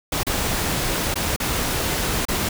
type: noise with dropouts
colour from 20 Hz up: pink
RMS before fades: -23 dBFS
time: 0.12-2.49 s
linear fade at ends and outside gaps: 5 ms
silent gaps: 0.233-0.266 / 1.142-1.156 / 1.363-1.4 / 2.253-2.284 s
effects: none